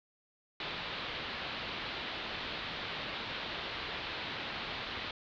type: low-pass noise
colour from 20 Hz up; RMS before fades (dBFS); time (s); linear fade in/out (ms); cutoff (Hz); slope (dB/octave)
white; -40; 0.6-5.11; 2; 4100; 48
effects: none